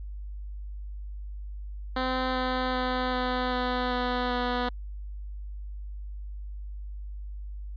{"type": "tone with pitch steps", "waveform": "10% pulse", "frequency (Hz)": [257.5, 255.6, 253.7, 251.8, 249.9, 248, 246.2], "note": ["C4", "C4", "B3", "B3", "B3", "B3", "B3"], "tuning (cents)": [-28, -40, 47, 34, 21, 7, -5], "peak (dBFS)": -18, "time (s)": [1.96, 4.69], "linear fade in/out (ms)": 5, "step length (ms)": 390, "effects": ["added 50 Hz sine -35 dBFS peak until 7.76 s", "resampled to 11025 Hz"]}